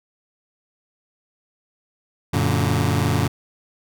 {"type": "chord", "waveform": "sawtooth", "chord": "Gb augmented", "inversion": "none", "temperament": "just", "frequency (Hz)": [92.5, 115.62, 144.53], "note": ["Gb2", "Bb2", "D3"], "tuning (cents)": [0, -14, -27], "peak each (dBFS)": -18, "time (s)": [2.33, 3.28], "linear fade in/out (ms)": 10, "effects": []}